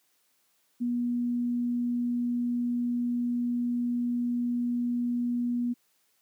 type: tone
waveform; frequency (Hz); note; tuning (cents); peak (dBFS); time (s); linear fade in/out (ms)
sine; 241.6; B3; -38; -25; 0.8-5.74; 20
effects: white hiss -70 dBFS RMS until 6.21 s + high-pass 150 Hz 12 dB/octave

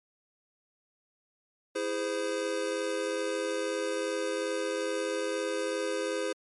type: chord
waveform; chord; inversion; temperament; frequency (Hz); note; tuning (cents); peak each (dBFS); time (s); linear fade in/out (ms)
square; E augmented; none; just; 329.6 / 412 / 515; E4 / G#4 / B#4; 0 / -14 / -28; -37 / -35 / -33; 1.75-6.33; 10
effects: MP3 48 kbps

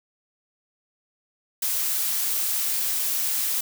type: noise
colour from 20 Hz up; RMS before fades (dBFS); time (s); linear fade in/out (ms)
blue; -25; 1.62-3.61; 5
effects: none

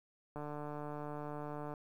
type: click train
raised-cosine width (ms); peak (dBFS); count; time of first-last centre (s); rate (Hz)
1; -30; 205; 0.36-1.738; 148
effects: 11-bit

